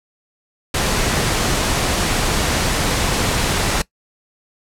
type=noise; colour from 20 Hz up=pink; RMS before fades=-18 dBFS; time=0.74-3.82 s; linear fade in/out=5 ms; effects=noise-tail reverb RT60 0.1 s tail -20 dB re dry + low-pass 10000 Hz 12 dB/octave